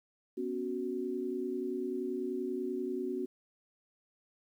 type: chord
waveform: sine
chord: B suspended second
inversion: none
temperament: equal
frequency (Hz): 246.9 / 277.2 / 370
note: B3 / C#4 / F#4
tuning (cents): 0 / 0 / 0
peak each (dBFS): -39 / -39 / -35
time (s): 0.37-3.26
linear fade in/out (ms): 10
effects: 11-bit